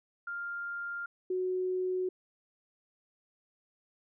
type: tone pair in turn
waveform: sine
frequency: 1399 / 368.8 Hz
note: F6 / F#4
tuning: +3 / -6 cents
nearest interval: octave + major seventh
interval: 2309 cents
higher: first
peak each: -35 / -29 dBFS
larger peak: second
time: 0.27-1.06 / 1.3-2.09 s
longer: neither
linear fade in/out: 5 ms
effects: none